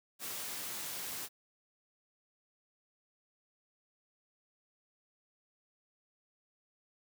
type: noise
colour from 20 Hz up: white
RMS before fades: -41 dBFS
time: 0.19-1.29 s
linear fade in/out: 50 ms
effects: high-pass 100 Hz 12 dB/octave